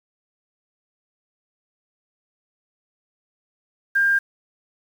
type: tone with quantisation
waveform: sine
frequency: 1600 Hz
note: G6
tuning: 35 cents sharp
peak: -15 dBFS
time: 3.95-4.19 s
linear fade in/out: 10 ms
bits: 7
effects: none